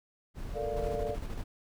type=noise; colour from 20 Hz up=brown; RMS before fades=-39 dBFS; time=0.34-1 s; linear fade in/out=50 ms
type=chord; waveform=sine; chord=Bb major seventh; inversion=third; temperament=equal; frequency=440 / 466.2 / 587.3 / 698.5 Hz; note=A4 / Bb4 / D5 / F5; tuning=0 / 0 / 0 / 0 cents; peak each=-36 / -39 / -36 / -39 dBFS; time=0.53-1.17 s; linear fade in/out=50 ms
type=noise with tremolo; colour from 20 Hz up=brown; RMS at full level=-36 dBFS; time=0.76-1.44 s; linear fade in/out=10 ms; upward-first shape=square; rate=13 Hz; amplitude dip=40%
effects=none